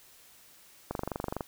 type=click train; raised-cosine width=1 ms; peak=-18 dBFS; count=13; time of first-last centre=0.91-1.408 s; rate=24.1 Hz; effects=white hiss -57 dBFS RMS until 1.47 s